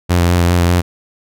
sawtooth tone with vibrato, 87.31 Hz, F2, in tune, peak -6 dBFS, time 0.09-0.82 s, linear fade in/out 20 ms, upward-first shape sine, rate 5 Hz, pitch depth 27 cents each way, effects none

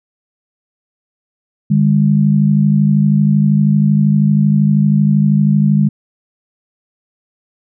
sine tone pair together, 149.94 / 202.7 Hz, D3 / G#3, +36 / -42 cents, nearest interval perfect fourth, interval 522 cents, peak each -11 dBFS, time 1.7-5.89 s, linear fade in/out 10 ms, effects none

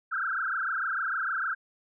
sine tone with frequency modulation, 1455 Hz, F#6, 29 cents flat, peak -27 dBFS, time 0.11-1.55 s, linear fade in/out 20 ms, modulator 26.6 Hz, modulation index 5.8, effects none

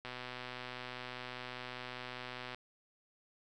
click train, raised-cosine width 0.3 ms, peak -27 dBFS, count 313, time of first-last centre 0.05-2.546 s, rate 125 Hz, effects none

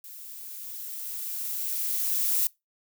violet noise with level ramp, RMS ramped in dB -44 to -24 dBFS, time 0.04-2.47 s, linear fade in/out 2 ms, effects noise-tail reverb RT60 0.2 s tail -23 dB re dry

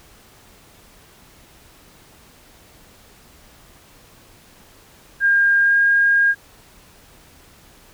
sine tone with pitch glide, 1610 to 1621.2 Hz, G6 to G#6, +46 to -42 cents, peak -12 dBFS, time 5.2-6.35 s, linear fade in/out 50 ms, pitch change +12 cents, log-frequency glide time 5.61-5.76 s, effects pink hiss -49 dBFS RMS until 7.93 s

